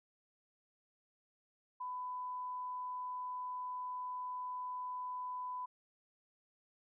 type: tone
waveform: sine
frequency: 1000 Hz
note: B5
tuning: 21 cents sharp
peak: -39 dBFS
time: 1.8-5.66 s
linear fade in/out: 10 ms
effects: none